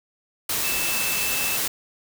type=tone in noise; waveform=sine; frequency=2639 Hz; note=E7; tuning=1 cent sharp; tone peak=-28 dBFS; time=0.64-1.57 s; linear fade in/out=5 ms; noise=white; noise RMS=-25 dBFS; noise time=0.49-1.68 s; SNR=-6 dB; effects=none